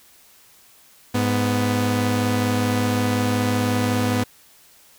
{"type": "tone pair together", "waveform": "sawtooth", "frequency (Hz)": [104.19, 247.8], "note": ["G#2", "B3"], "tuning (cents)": [6, 6], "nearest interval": "octave + minor third", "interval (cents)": 1500, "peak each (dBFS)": [-18, -17], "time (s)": [1.14, 4.24], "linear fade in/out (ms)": 10, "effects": ["white hiss -52 dBFS RMS until 4.98 s"]}